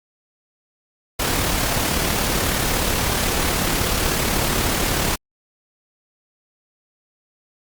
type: noise with amplitude modulation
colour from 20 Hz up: pink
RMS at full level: -19 dBFS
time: 1.19-5.16 s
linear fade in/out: 10 ms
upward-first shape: sine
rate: 36.3 Hz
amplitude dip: 35%
effects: Opus 48 kbps